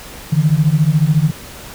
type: beating tone pair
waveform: sine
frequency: 146.83 / 160.83 Hz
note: D3 / E3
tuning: 0 / -42 cents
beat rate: 14 Hz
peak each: -13 dBFS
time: 0.32-1.31 s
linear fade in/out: 10 ms
effects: pink hiss -34 dBFS RMS until 1.74 s